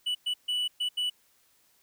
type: tone bursts at uneven times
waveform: triangle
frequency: 2960 Hz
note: F#7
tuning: in tune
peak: -25 dBFS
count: 5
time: 0.06-0.15 / 0.26-0.34 / 0.48-0.68 / 0.8-0.89 / 0.97-1.1 s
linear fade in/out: 10 ms
effects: white hiss -66 dBFS RMS until 1.82 s